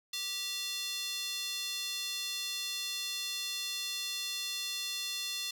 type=tone with high-pass filter; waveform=square; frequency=390 Hz; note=G4; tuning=9 cents flat; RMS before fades=-37 dBFS; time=0.13-5.51 s; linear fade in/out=5 ms; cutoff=3700 Hz; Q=2.4; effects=none